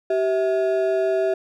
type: ring-modulated tone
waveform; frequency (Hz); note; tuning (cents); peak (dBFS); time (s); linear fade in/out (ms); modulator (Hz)
triangle; 518; C5; -17; -13; 0.1-1.34; 5; 133
effects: none